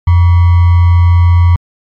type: tone with sample-and-hold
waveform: sine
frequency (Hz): 87.1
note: F2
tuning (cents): -4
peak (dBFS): -3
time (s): 0.07-1.56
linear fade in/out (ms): 5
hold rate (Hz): 1050
effects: low-pass 2000 Hz 12 dB/octave + MP3 96 kbps